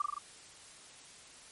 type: tone with echo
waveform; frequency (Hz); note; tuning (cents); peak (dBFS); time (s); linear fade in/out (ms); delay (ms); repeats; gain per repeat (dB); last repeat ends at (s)
sine; 1174.7; D6; 0; -27; 0-0.02; 5; 41; 4; -2; 0.184
effects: white hiss -54 dBFS RMS until 1.51 s + MP3 48 kbps